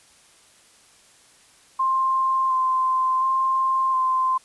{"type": "tone with vibrato", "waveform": "sine", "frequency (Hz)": 1047, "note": "C6", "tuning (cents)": 1, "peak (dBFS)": -18, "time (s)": [1.79, 4.38], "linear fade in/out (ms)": 10, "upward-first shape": "square", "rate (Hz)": 0.7, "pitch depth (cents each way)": 12, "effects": ["white hiss -54 dBFS RMS until 4.44 s", "resampled to 24000 Hz"]}